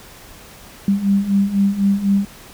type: beating tone pair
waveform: sine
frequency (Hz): 196 / 200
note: G3 / G3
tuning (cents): 0 / +35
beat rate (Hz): 4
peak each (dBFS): -19 / -15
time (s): 0.88-2.25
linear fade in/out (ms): 2
effects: pink hiss -41 dBFS RMS until 2.53 s